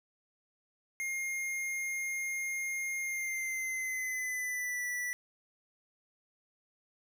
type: tone with pitch glide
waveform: square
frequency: 2130 to 1964.5 Hz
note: C7 to B6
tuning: +30 to -10 cents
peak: -34 dBFS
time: 1-5.13 s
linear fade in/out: 0 ms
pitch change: -140 cents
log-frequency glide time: 3-4.85 s
effects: none